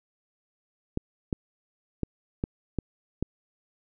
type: clicks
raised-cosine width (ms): 3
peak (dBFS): -14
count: 6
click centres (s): 0.974 / 1.328 / 2.033 / 2.439 / 2.787 / 3.226
effects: none